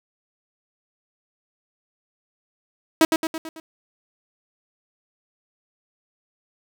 sawtooth tone with echo, 321.3 Hz, E4, 44 cents flat, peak -8 dBFS, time 3.01-3.05 s, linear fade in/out 2 ms, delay 110 ms, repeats 5, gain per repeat -5 dB, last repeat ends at 3.6 s, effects none

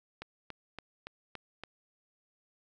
click train, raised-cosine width 0.3 ms, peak -25 dBFS, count 6, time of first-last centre 0.22-1.636 s, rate 3.53 Hz, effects none

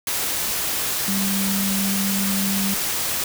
sine tone in noise, 196 Hz, G3, in tune, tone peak -22 dBFS, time 1.08-2.74 s, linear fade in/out 2 ms, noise white, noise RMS -24 dBFS, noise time 0.07-3.24 s, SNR -1 dB, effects none

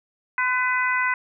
harmonic tone with a mistuned harmonic, 501 Hz, B4, 25 cents sharp, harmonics 2 / 3 / 4 / 5, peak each -25 / -24 / -24 / -31 dBFS, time 0.38-1.14 s, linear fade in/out 2 ms, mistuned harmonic 2, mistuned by +28 cents, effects none

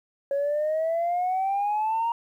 sine exponential sweep, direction up, 553 to 940 Hz, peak -21 dBFS, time 0.31-2.12 s, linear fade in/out 2 ms, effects tanh soft clip ceiling -20 dBFS + 10-bit

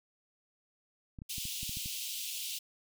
clicks, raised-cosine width 5 ms, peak -32 dBFS, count 8, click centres 1.188 / 1.219 / 1.382 / 1.454 / 1.631 / 1.694 / 1.771 / 1.859 s
pink high-pass noise, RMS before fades -39 dBFS, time 1.29-2.59 s, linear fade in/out 10 ms, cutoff 2700 Hz, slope 48 dB/octave
effects none

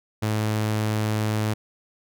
sawtooth tone, 107.7 Hz, A2, 37 cents flat, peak -18 dBFS, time 0.22-1.54 s, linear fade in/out 10 ms, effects none

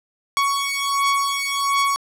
sawtooth beating tone pair, 1115 / 1116.4 Hz, C#6 / C#6, +10 / +12 cents, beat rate 1.4 Hz, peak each -18 dBFS, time 0.37-1.96 s, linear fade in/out 0 ms, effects low-pass 12000 Hz 12 dB/octave

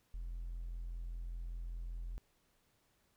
triangle tone, 42.54 Hz, F1, 45 cents flat, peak -37 dBFS, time 0.14-2.18 s, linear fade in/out 0 ms, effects tanh soft clip ceiling -36 dBFS + pink hiss -75 dBFS RMS until 3.16 s

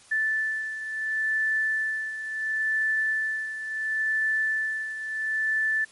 sine beating tone pair, 1756 / 1756.72 Hz, A6 / A6, -4 / -3 cents, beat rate 0.72 Hz, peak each -25 / -31 dBFS, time 0.11-5.85 s, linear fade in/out 10 ms, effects white hiss -53 dBFS RMS until 5.91 s + MP3 48 kbps

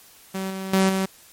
sawtooth tone with level steps, 191 Hz, G3, 45 cents flat, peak -22 / -25 / -12 / -17 dBFS, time 0.34-1.06 s, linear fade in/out 10 ms, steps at 0.5 / 0.73 / 0.89 s, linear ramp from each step 5 ms, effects white hiss -50 dBFS RMS until 1.32 s + MP3 64 kbps

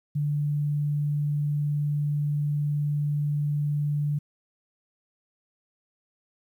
sine tone, 146.83 Hz, D3, in tune, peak -23 dBFS, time 0.15-4.19 s, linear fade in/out 10 ms, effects 10-bit

